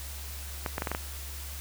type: clicks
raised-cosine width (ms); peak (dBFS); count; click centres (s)
0.5; -15; 6; 0.662 / 0.781 / 0.821 / 0.872 / 0.916 / 0.949
effects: added 70 Hz sine -39 dBFS peak until 1.6 s + white hiss -43 dBFS RMS until 1.6 s